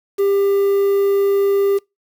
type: tone with quantisation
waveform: triangle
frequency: 397.6 Hz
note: G4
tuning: 25 cents sharp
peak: -11 dBFS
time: 0.18-1.79 s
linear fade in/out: 20 ms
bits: 6
effects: noise-tail reverb RT60 0.2 s tail -25 dB re dry